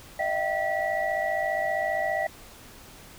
sine tone cluster, 617 / 672 / 769 / 1947 Hz, D#5 / E5 / G5 / B6, -15 / +33 / -33 / -25 cents, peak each -30 dBFS, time 0.19-2.27 s, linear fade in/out 5 ms, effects pink hiss -48 dBFS RMS until 3.18 s

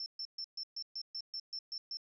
sine tone bursts, 5360 Hz, E8, 28 cents sharp, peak -38 dBFS, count 11, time 0-1.971 s, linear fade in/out 2 ms, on 61 ms, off 130 ms, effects none

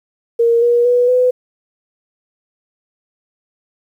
sine tone with pitch steps, 466.2 / 477.6 / 489.4 / 501.4 Hz, A#4 / A#4 / B4 / B4, 0 / +42 / -16 / +26 cents, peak -9 dBFS, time 0.39-1.31 s, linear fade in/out 10 ms, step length 230 ms, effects 8-bit

